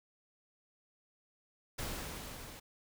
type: noise with level ramp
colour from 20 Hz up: pink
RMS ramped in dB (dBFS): -39 to -50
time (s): 1.78-2.6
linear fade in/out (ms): 10
effects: none